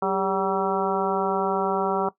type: harmonic tone with a mistuned harmonic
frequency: 191.2 Hz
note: G3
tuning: 43 cents flat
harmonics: 1 / 2 / 3 / 4 / 5 / 6 / 7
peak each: -31 / -27 / -30 / -27 / -28 / -31 / -31 dBFS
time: 0.02-2.09 s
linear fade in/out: 5 ms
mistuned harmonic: 2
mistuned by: +63 cents
effects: noise-tail reverb RT60 0.1 s tail -17 dB re dry